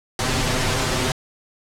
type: noise with comb filter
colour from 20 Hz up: pink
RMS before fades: -21 dBFS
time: 0.19-1.12 s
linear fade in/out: 2 ms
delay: 7.8 ms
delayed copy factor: +0.95
effects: low-pass 8000 Hz 12 dB/octave